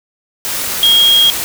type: tone in noise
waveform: sine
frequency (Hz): 3261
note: G#7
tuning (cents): -32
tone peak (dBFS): -6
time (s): 0.83-1.3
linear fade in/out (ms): 0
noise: white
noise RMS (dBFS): -19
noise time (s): 0.45-1.44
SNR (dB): +10
effects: none